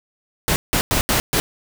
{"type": "noise bursts at uneven times", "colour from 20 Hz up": "pink", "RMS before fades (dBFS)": -18, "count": 5, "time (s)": [[0.48, 0.56], [0.73, 0.81], [0.91, 1.01], [1.09, 1.2], [1.33, 1.4]], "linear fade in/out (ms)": 0, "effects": []}